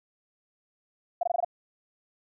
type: tone bursts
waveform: sine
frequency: 698.5 Hz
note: F5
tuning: in tune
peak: -22 dBFS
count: 6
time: 1.21-1.447 s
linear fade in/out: 5 ms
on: 22 ms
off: 21 ms
effects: none